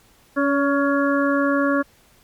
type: harmonic tone with a mistuned harmonic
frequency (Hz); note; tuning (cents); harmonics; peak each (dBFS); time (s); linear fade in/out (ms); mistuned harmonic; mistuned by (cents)
280; C#4; +18; 1 / 2 / 4 / 5 / 6; -19 / -22 / -25 / -26 / -27; 0.36-1.83; 20; 2; +18
effects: pink hiss -55 dBFS RMS until 2.23 s + MP3 96 kbps